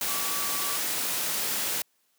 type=tone in noise; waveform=sine; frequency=1147 Hz; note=D6; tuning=41 cents flat; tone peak=-37 dBFS; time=0.08-0.77 s; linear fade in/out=2 ms; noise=white; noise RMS=-29 dBFS; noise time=0.01-1.82 s; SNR=-11 dB; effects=white hiss -70 dBFS RMS until 2.18 s + high-pass 150 Hz 12 dB/octave